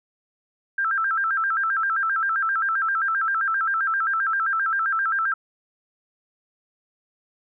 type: tone with vibrato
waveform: sine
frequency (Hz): 1452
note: F#6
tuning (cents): -33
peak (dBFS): -20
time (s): 0.78-5.34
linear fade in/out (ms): 5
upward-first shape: square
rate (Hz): 7.6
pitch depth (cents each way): 160
effects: none